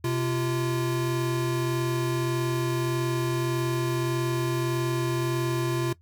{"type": "tone pair together", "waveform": "square", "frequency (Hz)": [128.39, 343.5], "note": ["C3", "F4"], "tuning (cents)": [-32, -29], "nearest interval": "octave + perfect fourth", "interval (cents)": 1703, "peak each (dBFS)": [-28, -28], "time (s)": [0.04, 5.93], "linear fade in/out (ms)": 5, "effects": ["noise-tail reverb RT60 0.1 s tail -19 dB re dry", "added 84 Hz sine -55 dBFS peak until 6.01 s"]}